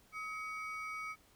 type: ring-modulated tone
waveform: triangle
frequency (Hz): 1760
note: A6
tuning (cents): 0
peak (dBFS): -35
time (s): 0.12-1.16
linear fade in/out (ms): 50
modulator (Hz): 488
effects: pink hiss -66 dBFS RMS until 1.35 s